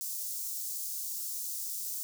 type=high-pass noise; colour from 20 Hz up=white; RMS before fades=-37 dBFS; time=0.01-2.03 s; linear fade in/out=0 ms; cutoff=5500 Hz; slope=24 dB/octave; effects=none